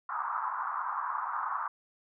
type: band-pass noise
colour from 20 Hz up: white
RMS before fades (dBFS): -34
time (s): 0.09-1.68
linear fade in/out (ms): 5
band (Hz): 900 to 1300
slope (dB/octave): 48
effects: none